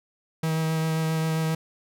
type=tone with vibrato; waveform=45% pulse; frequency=159.9 Hz; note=D#3; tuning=48 cents sharp; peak=-23 dBFS; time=0.43-1.55 s; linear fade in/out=5 ms; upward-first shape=sine; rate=7.5 Hz; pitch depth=12 cents each way; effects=none